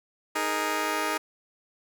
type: chord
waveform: 10% pulse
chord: D# suspended fourth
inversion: none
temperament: just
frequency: 311.1 / 414.8 / 466.7 Hz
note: D#4 / G#4 / A#4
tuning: 0 / -2 / +2 cents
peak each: -22 / -23 / -25 dBFS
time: 0.35-1.18 s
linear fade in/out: 10 ms
effects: none